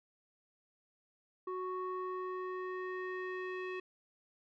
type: tone with low-pass filter sweep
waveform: square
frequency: 369.4 Hz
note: F#4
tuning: 3 cents flat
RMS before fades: -40 dBFS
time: 1.47-3.8 s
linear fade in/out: 5 ms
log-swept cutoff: 1000 to 2400 Hz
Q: 3
effects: none